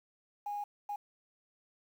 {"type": "tone bursts at uneven times", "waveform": "sine", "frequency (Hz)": 822, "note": "G#5", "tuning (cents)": -18, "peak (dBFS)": -34, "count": 2, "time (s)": [[0.46, 0.64], [0.89, 0.96]], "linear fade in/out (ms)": 5, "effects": ["tanh soft clip ceiling -31 dBFS", "10-bit"]}